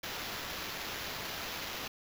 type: noise with sample-and-hold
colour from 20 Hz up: white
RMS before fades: -40 dBFS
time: 0.03-1.88 s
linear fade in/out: 5 ms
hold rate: 8820 Hz
effects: none